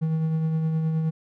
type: tone with tremolo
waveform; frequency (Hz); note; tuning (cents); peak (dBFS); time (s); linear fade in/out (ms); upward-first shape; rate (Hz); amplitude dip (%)
triangle; 159.6; D#3; +44; -18; 0.01-1.11; 20; triangle; 9.6; 35
effects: none